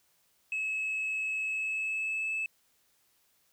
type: tone with pitch glide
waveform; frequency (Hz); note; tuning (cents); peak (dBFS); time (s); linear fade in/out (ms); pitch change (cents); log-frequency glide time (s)
sine; 2584 to 2613; E7 to E7; -35 to -16; -28; 0.52-2.46; 2; +19; 1.42-2.35
effects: tanh soft clip ceiling -28 dBFS + white hiss -70 dBFS RMS until 3.52 s